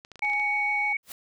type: clicks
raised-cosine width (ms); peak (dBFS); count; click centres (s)
0.2; -27; 8; 0.049 / 0.117 / 0.157 / 0.193 / 0.249 / 0.299 / 0.334 / 0.398
type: tone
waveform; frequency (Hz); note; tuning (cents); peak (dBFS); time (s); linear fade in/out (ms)
sine; 2234; C#7; +13; -24; 0.22-0.97; 5
type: tone with vibrato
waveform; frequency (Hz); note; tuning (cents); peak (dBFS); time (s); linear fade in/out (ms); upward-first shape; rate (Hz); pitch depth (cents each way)
triangle; 830; G#5; -1; -28; 0.22-0.93; 5; square; 6.6; 9
type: noise with exponential growth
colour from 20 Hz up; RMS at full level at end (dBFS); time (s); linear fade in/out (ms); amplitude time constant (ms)
white; -35; 1.03-1.12; 1; 19
effects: none